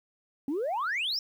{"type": "exponential sweep", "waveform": "sine", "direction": "up", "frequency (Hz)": [261.6, 5588], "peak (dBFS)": -26, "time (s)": [0.48, 1.19], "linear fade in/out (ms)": 2, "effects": ["tanh soft clip ceiling -25 dBFS", "10-bit"]}